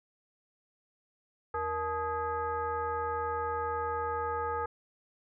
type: tone with frequency modulation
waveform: sine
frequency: 861 Hz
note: A5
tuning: 38 cents flat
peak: -30 dBFS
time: 1.54-4.66 s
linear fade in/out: 5 ms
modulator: 390 Hz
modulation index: 1.4
effects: none